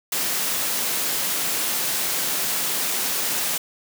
white high-pass noise, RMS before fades -24 dBFS, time 0.12-3.58 s, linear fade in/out 5 ms, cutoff 140 Hz, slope 24 dB/octave, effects none

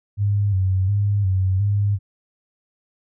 sine tone with vibrato, 98 Hz, G2, in tune, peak -16 dBFS, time 0.17-1.99 s, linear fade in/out 50 ms, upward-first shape square, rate 1.4 Hz, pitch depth 66 cents each way, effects none

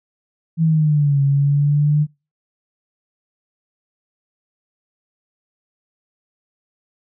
sine exponential two-way sweep, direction down then up, 164.81 to 138.59 to 150.8 Hz, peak -12 dBFS, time 0.57-2.07 s, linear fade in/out 50 ms, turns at 1.22 s, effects noise-tail reverb RT60 0.3 s tail -26 dB re dry

